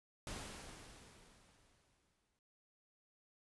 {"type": "noise with exponential decay", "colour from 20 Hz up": "pink", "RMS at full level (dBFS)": -45, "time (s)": [0.27, 2.39], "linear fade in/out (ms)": 1, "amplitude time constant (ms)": 460, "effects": ["resampled to 24000 Hz"]}